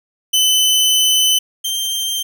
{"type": "tone pair in turn", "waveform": "sawtooth", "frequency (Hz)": [3029, 3153], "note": ["F#7", "G7"], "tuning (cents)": [40, 9], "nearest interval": "minor second", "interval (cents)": 69, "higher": "second", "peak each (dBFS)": [-8, -15], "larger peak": "first", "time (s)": [[0.33, 1.39], [1.64, 2.23]], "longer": "first", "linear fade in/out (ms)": 10, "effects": []}